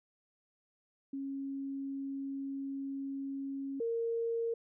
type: tone pair in turn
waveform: sine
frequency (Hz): 273.9 / 461.4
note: C#4 / A#4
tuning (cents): -21 / -18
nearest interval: major sixth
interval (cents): 903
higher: second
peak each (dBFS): -36 / -31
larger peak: second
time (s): 1.13-3.8 / 3.8-4.54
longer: first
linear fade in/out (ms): 5
effects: none